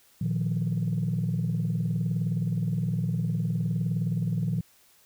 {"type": "chord", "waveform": "sine", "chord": "Bb suspended fourth", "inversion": "none", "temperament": "just", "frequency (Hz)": [116.54, 155.39, 174.81], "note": ["Bb2", "Eb3", "F3"], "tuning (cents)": [0, -2, 2], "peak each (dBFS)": -28, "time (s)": [0.21, 4.61], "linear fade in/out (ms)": 5, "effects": ["tanh soft clip ceiling -19 dBFS", "white hiss -60 dBFS RMS until 5.05 s"]}